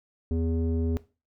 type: tone with low-pass filter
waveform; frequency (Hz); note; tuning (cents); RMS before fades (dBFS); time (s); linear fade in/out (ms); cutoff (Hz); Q
square; 82; E2; -9; -27; 0.31-0.97; 0; 340; 3.7
effects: noise-tail reverb RT60 0.3 s tail -17 dB re dry